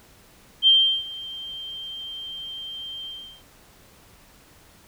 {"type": "tone with ADSR envelope", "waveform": "sine", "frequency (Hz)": 3154, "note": "G7", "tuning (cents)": 10, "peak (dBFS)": -11, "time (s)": [0.62, 3.43], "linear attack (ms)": 51, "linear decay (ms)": 360, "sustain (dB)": -21, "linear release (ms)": 370, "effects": ["pink hiss -53 dBFS RMS until 4.87 s"]}